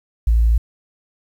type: tone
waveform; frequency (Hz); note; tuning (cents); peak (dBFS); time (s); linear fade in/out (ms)
sine; 56.6; A1; +50; -10; 0.27-0.58; 5
effects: tanh soft clip ceiling -7 dBFS + 8-bit